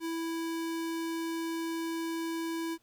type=tone; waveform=square; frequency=329.6 Hz; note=E4; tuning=in tune; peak=-33 dBFS; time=0-2.78 s; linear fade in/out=50 ms; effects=pink hiss -71 dBFS RMS until 2.82 s